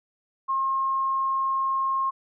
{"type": "tone", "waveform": "sine", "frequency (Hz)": 1072, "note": "C6", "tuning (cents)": 42, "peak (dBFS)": -22, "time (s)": [0.48, 2.11], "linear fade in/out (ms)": 20, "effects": []}